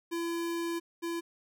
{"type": "tone pair in turn", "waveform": "square", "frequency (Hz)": [337.8, 337.8], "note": ["E4", "E4"], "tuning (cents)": [42, 42], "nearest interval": "unison", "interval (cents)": 0, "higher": "neither", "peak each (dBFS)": [-32, -33], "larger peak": "first", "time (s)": [[0.11, 0.8], [1.02, 1.21]], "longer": "first", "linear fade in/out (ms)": 20, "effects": []}